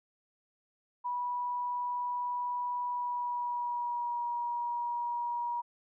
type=tone with pitch glide; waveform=sine; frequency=978 to 955.7 Hz; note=B5 to A#5; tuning=-17 to +43 cents; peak=-31 dBFS; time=1.04-5.62 s; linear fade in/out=20 ms; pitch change=-40 cents; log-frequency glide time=2.87-4.22 s; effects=none